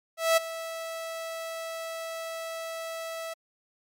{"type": "tone with ADSR envelope", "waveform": "sawtooth", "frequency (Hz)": 655, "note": "E5", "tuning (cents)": -11, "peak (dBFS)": -14, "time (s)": [0.17, 3.34], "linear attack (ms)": 200, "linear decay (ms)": 15, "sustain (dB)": -16, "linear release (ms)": 11, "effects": ["MP3 64 kbps"]}